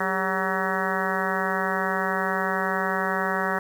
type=harmonic tone with a mistuned harmonic; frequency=188.9 Hz; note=F#3; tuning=36 cents sharp; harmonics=1 / 2 / 3 / 4 / 5 / 6 / 7 / 8 / 9 / 10; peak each=-32 / -32 / -32 / -32 / -32 / -32 / -32 / -32 / -32 / -32 dBFS; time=0-3.59 s; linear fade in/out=5 ms; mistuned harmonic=2; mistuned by=+87 cents; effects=8-bit